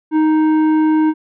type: tone with tanh clipping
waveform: sine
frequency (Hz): 311.7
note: D#4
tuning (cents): +3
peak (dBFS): -12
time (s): 0.11-1.14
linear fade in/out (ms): 50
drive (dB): 10
effects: none